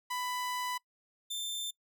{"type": "tone pair in turn", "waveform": "sawtooth", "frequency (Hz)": [995, 3566], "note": ["B5", "A7"], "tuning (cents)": [13, 22], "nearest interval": "octave + minor seventh", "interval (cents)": 2209, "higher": "second", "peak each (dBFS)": [-30, -32], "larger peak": "first", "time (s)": [[0.1, 0.78], [1.3, 1.71]], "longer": "first", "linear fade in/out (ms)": 10, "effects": ["noise-tail reverb RT60 0.1 s tail -23 dB re dry"]}